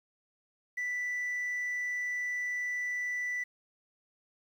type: tone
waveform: sine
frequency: 1975.5 Hz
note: B6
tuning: in tune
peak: -29 dBFS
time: 0.77-3.44 s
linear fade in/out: 10 ms
effects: tanh soft clip ceiling -30 dBFS + 10-bit